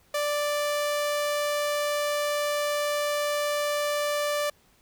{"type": "tone", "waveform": "sawtooth", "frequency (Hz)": 587.3, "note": "D5", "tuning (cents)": 0, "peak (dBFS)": -21, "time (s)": [0.14, 4.5], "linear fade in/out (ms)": 5, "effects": ["pink hiss -62 dBFS RMS until 4.81 s"]}